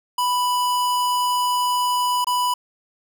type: tone with dropouts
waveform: square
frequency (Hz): 989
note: B5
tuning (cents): +2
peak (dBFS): -19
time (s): 0.18-2.54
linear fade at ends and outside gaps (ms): 5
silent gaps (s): 2.245-2.269
effects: none